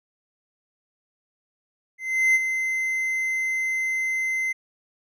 triangle tone with ADSR envelope, 2066 Hz, C7, 22 cents flat, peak -13 dBFS, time 1.98-4.53 s, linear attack 370 ms, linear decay 33 ms, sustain -8 dB, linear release 14 ms, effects none

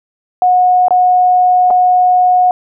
sine tone with dropouts, 728 Hz, F#5, 28 cents flat, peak -6 dBFS, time 0.42-2.51 s, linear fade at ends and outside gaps 1 ms, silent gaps 0.883-0.907 / 1.704-1.708 s, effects none

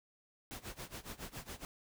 pink noise with tremolo, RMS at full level -44 dBFS, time 0.51-1.65 s, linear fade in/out 0 ms, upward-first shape sine, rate 7.2 Hz, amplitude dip 90%, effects none

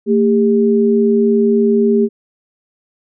sine tone pair together, 225.8 / 402.3 Hz, A3 / G4, +45 / +45 cents, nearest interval minor seventh, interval 1000 cents, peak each -12 dBFS, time 0.06-2.09 s, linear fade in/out 50 ms, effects none

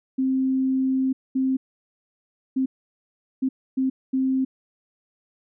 sine tone bursts at uneven times, 263.1 Hz, C4, 10 cents sharp, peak -19 dBFS, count 6, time 0.18-1.13 / 1.35-1.57 / 2.56-2.66 / 3.42-3.49 / 3.77-3.9 / 4.13-4.45 s, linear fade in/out 10 ms, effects none

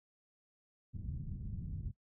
white low-pass noise, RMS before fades -42 dBFS, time 0.93-1.92 s, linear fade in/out 20 ms, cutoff 150 Hz, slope 24 dB/octave, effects noise-tail reverb RT60 0.1 s tail -17 dB re dry

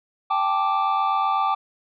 triangle chord, G suspended second, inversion none, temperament equal with one note detuned, 784 / 871.9 / 1174.7 Hz, G5 / A5 / D6, 0 / -16 / 0 cents, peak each -22 / -24 / -20 dBFS, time 0.3-1.55 s, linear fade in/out 10 ms, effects resampled to 11025 Hz

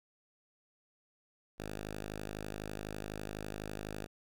5% pulse tone, 52 Hz, G#1, 3 cents sharp, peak -29 dBFS, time 1.58-4.07 s, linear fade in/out 20 ms, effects none

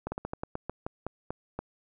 slowing click train, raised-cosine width 1 ms, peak -19 dBFS, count 12, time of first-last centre 0.07-1.59 s, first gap 50 ms, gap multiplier 1.19, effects none

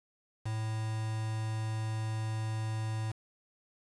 triangle tone with quantisation, 110 Hz, A2, in tune, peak -30 dBFS, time 0.45-3.12 s, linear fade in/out 10 ms, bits 7, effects resampled to 24000 Hz

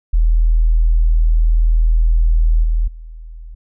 sine tone with level steps, 40.4 Hz, E1, 34 cents flat, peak -9 / -12 / -30 dBFS, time 0.13-3.55 s, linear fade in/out 10 ms, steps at 2.63 / 2.87 s, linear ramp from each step 10 ms, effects none

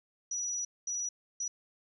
sine tone bursts at uneven times, 5860 Hz, F#8, 18 cents flat, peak -32 dBFS, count 3, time 0.31-0.65 / 0.87-1.09 / 1.4-1.48 s, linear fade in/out 5 ms, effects 12-bit

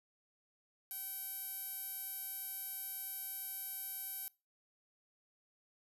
sawtooth tone with band-pass filter, 769 Hz, G5, 33 cents flat, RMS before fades -44 dBFS, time 0.91-4.28 s, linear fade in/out 0 ms, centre 12000 Hz, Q 6.6, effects noise-tail reverb RT60 0.3 s tail -24 dB re dry

